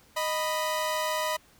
sawtooth tone pair together, 620.7 / 987.8 Hz, D#5 / B5, -4 / 0 cents, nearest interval minor sixth, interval 804 cents, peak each -26 dBFS, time 0.16-1.37 s, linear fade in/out 10 ms, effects pink hiss -59 dBFS RMS until 1.59 s

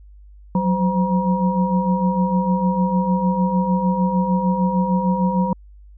sine tone cluster, 180.4 / 187 / 515 / 952 Hz, F#3 / F#3 / C5 / A#5, -44 / +19 / -28 / +36 cents, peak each -23 / -18 / -26 / -23 dBFS, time 0.55-5.53 s, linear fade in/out 2 ms, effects added 50 Hz sine -41 dBFS peak until 5.97 s

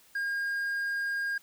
triangle tone, 1619 Hz, G#6, 45 cents flat, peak -27 dBFS, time 0.15-1.38 s, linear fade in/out 5 ms, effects white hiss -60 dBFS RMS until 1.42 s

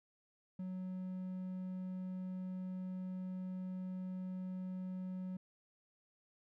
triangle tone, 185 Hz, F#3, in tune, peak -38 dBFS, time 0.59-5.37 s, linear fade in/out 5 ms, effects none

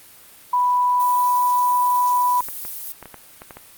sine tone, 987.8 Hz, B5, in tune, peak -15 dBFS, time 0.53-2.41 s, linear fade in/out 5 ms
violet noise, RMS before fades -31 dBFS, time 1-2.92 s, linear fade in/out 0 ms
clicks, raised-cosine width 0.5 ms, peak -21 dBFS, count 9, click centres 2.406 / 2.486 / 2.651 / 3.027 / 3.057 / 3.143 / 3.419 / 3.508 / 3.57 s
effects white hiss -46 dBFS RMS until 3.77 s + Opus 32 kbps

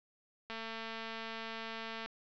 click train, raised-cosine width 0.3 ms, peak -27 dBFS, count 352, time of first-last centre 0.5-2.06 s, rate 225 Hz, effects resampled to 16000 Hz

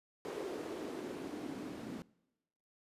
white noise with band-pass filter sweep, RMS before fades -43 dBFS, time 0.25-2.02 s, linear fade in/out 0 ms, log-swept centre 410 to 240 Hz, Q 3.5, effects noise-tail reverb RT60 1.0 s tail -23 dB re dry + resampled to 32000 Hz

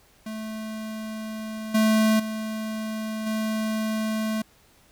square tone with level steps, 218.2 Hz, A3, 14 cents flat, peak -32 / -18 / -29 / -25 dBFS, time 0.26-4.42 s, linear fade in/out 5 ms, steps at 1.74 / 2.19 / 3.26 s, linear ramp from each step 10 ms, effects pink hiss -58 dBFS RMS until 4.91 s

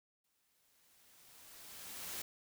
white noise with exponential growth, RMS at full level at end -42 dBFS, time 0.24-2.22 s, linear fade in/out 5 ms, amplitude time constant 430 ms, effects none

